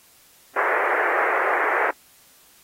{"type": "band-pass noise", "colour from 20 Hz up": "white", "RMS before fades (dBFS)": -22, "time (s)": [0.56, 1.91], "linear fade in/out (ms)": 5, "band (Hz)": [370, 2000], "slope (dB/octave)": 48, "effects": ["white hiss -54 dBFS RMS until 2.63 s", "AAC 48 kbps"]}